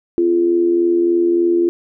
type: tone with amplitude modulation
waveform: sine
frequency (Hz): 344.5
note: F4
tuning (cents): -24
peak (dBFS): -9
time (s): 0.18-1.69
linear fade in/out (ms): 0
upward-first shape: sine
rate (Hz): 83.4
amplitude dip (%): 55
effects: none